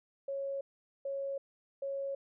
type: tone bursts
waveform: sine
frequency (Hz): 551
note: C#5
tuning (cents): -11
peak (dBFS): -34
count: 3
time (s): 0.28-2.15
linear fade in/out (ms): 5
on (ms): 330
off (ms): 440
effects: none